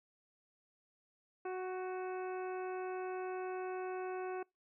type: harmonic tone with a mistuned harmonic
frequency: 370 Hz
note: F#4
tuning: in tune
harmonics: 1 / 2 / 3 / 4 / 5 / 6 / 7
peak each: -39 / -44 / -50 / -51 / -61 / -60 / -57 dBFS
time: 1.45-4.43 s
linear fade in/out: 5 ms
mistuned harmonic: 4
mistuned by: +19 cents
effects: noise-tail reverb RT60 0.2 s tail -26 dB re dry

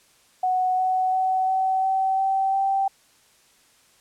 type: tone with pitch steps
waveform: sine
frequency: 740 / 746.4 / 752.9 / 759.5 / 766.1 / 772.8 / 779.5 Hz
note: F#5 / F#5 / F#5 / F#5 / G5 / G5 / G5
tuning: 0 / +15 / +30 / +45 / -40 / -25 / -10 cents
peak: -19 dBFS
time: 0.43-2.88 s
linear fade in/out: 5 ms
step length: 350 ms
effects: white hiss -58 dBFS RMS until 4 s + low-pass 10000 Hz 12 dB/octave

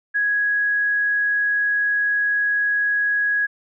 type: tone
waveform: sine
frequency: 1664 Hz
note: G#6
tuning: 3 cents sharp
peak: -17 dBFS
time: 0.14-3.47 s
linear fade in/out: 20 ms
effects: none

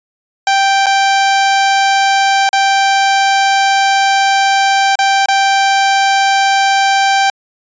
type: tone with dropouts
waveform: sawtooth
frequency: 784 Hz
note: G5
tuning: in tune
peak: -5 dBFS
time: 0.47-7.3 s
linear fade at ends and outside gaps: 2 ms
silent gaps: 0.86-0.866 / 2.491-2.53 / 4.955-4.989 / 5.259-5.285 s
effects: resampled to 16000 Hz

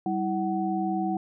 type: tone cluster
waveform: sine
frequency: 194.1 / 326 / 748 Hz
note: G3 / E4 / F#5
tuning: -17 / -19 / +19 cents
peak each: -29 dBFS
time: 0.06-1.17 s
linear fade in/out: 2 ms
effects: none

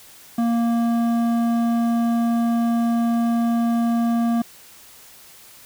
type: tone with hard clipping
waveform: sine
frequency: 233.1 Hz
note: A#3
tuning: in tune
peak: -19 dBFS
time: 0.38-4.42 s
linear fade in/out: 5 ms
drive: 10 dB
effects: white hiss -46 dBFS RMS until 5.65 s

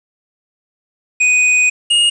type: tone pair in turn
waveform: square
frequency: 2489 / 2855 Hz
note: D#7 / F7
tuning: 0 / +37 cents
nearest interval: major second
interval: 237 cents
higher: second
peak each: -10 dBFS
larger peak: neither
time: 1.2-1.7 / 1.9-2.1 s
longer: first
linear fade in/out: 10 ms
effects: resampled to 22050 Hz + 7-bit

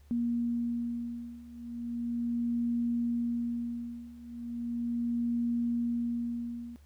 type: beating tone pair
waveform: sine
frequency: 236.6 / 236.97 Hz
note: A#3 / A#3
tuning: +26 / +29 cents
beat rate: 0.37 Hz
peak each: -34 / -32 dBFS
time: 0.11-6.76 s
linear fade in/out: 0 ms
effects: added 72 Hz sine -54 dBFS peak until 6.85 s + pink hiss -68 dBFS RMS until 6.85 s

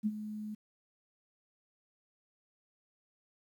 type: tone with ADSR envelope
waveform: sine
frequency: 212.8 Hz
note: G#3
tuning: 42 cents sharp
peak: -26 dBFS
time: 0.03-0.55 s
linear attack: 32 ms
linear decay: 44 ms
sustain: -12 dB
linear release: 10 ms
effects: 11-bit

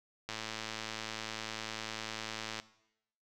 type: click train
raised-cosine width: 0.2 ms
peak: -21 dBFS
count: 255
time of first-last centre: 0.29-2.599 s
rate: 110 Hz
effects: noise-tail reverb RT60 0.8 s tail -18 dB re dry

